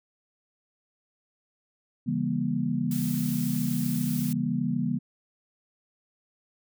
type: chord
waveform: sine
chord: C# diminished seventh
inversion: none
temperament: just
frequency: 138.59 / 166.31 / 199.57 / 239.5 Hz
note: C#3 / E3 / G3 / Bb3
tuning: 0 / +16 / +31 / +47 cents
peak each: -32 / -31 / -31 / -28 dBFS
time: 2.06-4.99 s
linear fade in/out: 20 ms
type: noise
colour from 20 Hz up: blue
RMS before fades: -38 dBFS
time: 2.91-4.33 s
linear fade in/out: 2 ms
effects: none